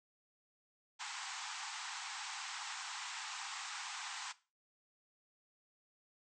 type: band-pass noise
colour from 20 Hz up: pink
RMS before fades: -45 dBFS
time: 0.99-4.33 s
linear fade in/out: 20 ms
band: 780 to 8200 Hz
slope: 96 dB/octave
effects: noise-tail reverb RT60 0.3 s tail -17 dB re dry